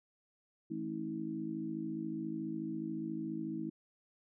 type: harmonic tone with a mistuned harmonic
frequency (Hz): 54.2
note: A1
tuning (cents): -25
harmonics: 3 / 4 / 5 / 6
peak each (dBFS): -45 / -42 / -45 / -39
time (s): 0.7-3.7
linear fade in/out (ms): 10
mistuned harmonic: 6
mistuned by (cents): -20
effects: none